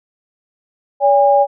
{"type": "tone pair together", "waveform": "sine", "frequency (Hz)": [568.4, 812], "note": ["C#5", "G#5"], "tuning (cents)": [43, -39], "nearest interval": "tritone", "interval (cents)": 618, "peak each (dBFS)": -11, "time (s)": [1, 1.47], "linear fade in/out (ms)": 50, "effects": []}